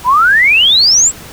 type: exponential sweep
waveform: sine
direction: up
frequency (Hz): 939 to 7902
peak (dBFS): -5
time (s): 0.04-1.12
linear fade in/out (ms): 50
effects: pink hiss -32 dBFS RMS until 1.32 s